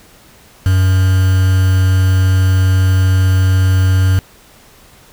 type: tone with quantisation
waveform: triangle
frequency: 93.8 Hz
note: F#2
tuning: 24 cents sharp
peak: -6 dBFS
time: 0.66-4.19 s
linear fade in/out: 0 ms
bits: 4
effects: pink hiss -44 dBFS RMS until 5.12 s